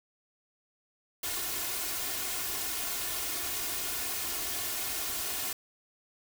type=noise with comb filter; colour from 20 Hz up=white; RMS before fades=-34 dBFS; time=1.23-5.53 s; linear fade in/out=5 ms; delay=2.8 ms; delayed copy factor=+0.6; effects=none